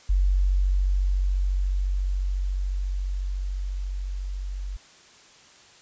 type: tone with level ramp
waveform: sine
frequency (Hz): 47.04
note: F#1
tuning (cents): +29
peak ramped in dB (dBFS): -17 to -29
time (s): 0.09-4.77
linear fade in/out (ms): 10
effects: white hiss -52 dBFS RMS until 5.81 s + resampled to 16000 Hz